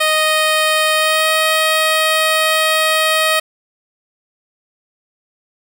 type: tone with pitch glide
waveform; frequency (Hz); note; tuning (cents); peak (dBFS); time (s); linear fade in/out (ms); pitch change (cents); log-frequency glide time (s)
10% pulse; 622.3 to 629.9; D#5 to D#5; 0 to +21; -4; 0-3.4; 10; +21; 0.94-1.28
effects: none